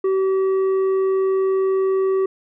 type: tone with tanh clipping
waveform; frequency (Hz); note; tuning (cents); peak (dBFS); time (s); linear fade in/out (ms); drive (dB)
sine; 382.7; G4; -42; -17; 0.04-2.26; 5; 6
effects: none